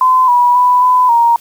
sine tone with pitch steps, 1023 / 974 / 991 / 1003 / 936 Hz, C6 / B5 / B5 / B5 / A#5, -39 / -24 / +6 / +26 / +7 cents, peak -6 dBFS, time 0.01-1.36 s, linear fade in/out 2 ms, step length 270 ms, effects white hiss -42 dBFS RMS until 1.4 s

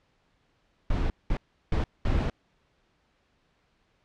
brown noise bursts at uneven times, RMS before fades -25 dBFS, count 4, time 0.9-1.1 / 1.3-1.37 / 1.72-1.84 / 2.05-2.3 s, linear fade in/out 2 ms, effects pink hiss -69 dBFS RMS until 4.04 s + low-pass 4000 Hz 12 dB/octave

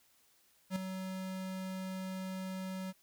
square tone with ADSR envelope, 188.1 Hz, F#3, 29 cents sharp, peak -31 dBFS, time 0.7-2.93 s, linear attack 60 ms, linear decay 4 ms, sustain -8 dB, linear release 33 ms, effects white hiss -69 dBFS RMS until 3.02 s

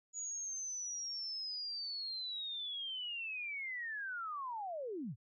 sine linear sweep, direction down, 6860 to 91.1 Hz, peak -39 dBFS, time 0.13-5.16 s, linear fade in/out 50 ms, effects none

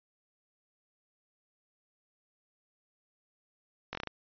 slowing click train, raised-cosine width 0.3 ms, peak -20 dBFS, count 6, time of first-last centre 3.93-4.073 s, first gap 20 ms, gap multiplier 1.18, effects resampled to 11025 Hz

